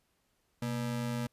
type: ring-modulated tone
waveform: square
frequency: 181.1 Hz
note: F#3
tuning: 37 cents flat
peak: -30 dBFS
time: 0.62-1.27 s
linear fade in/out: 5 ms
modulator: 54.3 Hz
effects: pink hiss -75 dBFS RMS until 1.32 s + resampled to 32000 Hz